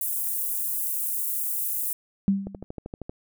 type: high-pass noise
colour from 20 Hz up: white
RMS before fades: -28 dBFS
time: 0.01-1.93 s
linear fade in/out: 2 ms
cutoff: 9700 Hz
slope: 24 dB/octave
type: tone with exponential decay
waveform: sine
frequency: 196.4 Hz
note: G3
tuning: 4 cents sharp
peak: -15 dBFS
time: 2.28-2.64 s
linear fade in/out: 0 ms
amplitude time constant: 78 ms
type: click train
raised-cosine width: 2 ms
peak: -21 dBFS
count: 9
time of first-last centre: 2.47-3.095 s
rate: 12.8 Hz
effects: none